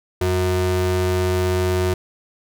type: ring-modulated tone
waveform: square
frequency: 138.59 Hz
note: C#3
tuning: in tune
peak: -15 dBFS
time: 0.21-1.94 s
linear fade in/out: 5 ms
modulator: 227 Hz
effects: none